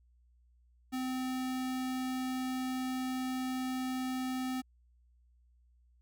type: tone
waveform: square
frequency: 257.5 Hz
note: C4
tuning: 28 cents flat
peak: -34 dBFS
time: 0.92-4.62 s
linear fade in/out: 20 ms
effects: added 60 Hz sine -63 dBFS peak until 6.01 s